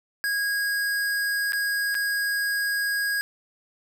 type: tone with dropouts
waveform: square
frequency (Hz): 1643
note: G#6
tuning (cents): -19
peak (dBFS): -24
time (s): 0.24-3.21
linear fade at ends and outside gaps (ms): 0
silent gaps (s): 1.522-1.532 / 1.945-1.951
effects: none